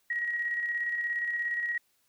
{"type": "tone with tremolo", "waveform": "sine", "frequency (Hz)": 1900, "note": "A#6", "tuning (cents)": 33, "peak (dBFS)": -27, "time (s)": [0.1, 1.78], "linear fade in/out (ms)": 5, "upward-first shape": "square", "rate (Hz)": 17, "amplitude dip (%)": 35, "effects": ["white hiss -71 dBFS RMS until 2.08 s"]}